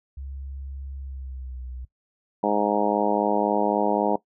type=tone with pitch glide; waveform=sine; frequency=68 to 62.72 Hz; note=C#2 to B1; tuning=-33 to +27 cents; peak=-33 dBFS; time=0.17-1.85 s; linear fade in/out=5 ms; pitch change=-140 cents; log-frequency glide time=0.98-1.62 s
type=harmonic tone; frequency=103.83 Hz; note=G#2; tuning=in tune; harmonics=2 / 3 / 4 / 5 / 6 / 7 / 8 / 9; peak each=-28 / -28 / -28 / -28 / -28 / -28 / -28 / -28 dBFS; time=2.43-4.16 s; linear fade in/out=5 ms
effects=noise-tail reverb RT60 0.1 s tail -18 dB re dry